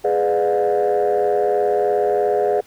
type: chord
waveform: sine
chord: G# diminished seventh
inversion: none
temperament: just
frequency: 415.3 / 498.4 / 598 / 717.6 Hz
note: G#4 / B4 / D5 / F5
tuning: 0 / +16 / +31 / +47 cents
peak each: -17 / -21 / -21 / -20 dBFS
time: 0.04-2.61 s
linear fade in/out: 10 ms
effects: tanh soft clip ceiling -10 dBFS + pink hiss -50 dBFS RMS until 2.66 s